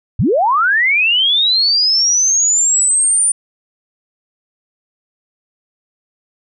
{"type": "linear sweep", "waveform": "sine", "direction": "up", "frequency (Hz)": [69.7, 9360], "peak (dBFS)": -10, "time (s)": [0.19, 3.32], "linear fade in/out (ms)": 5, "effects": []}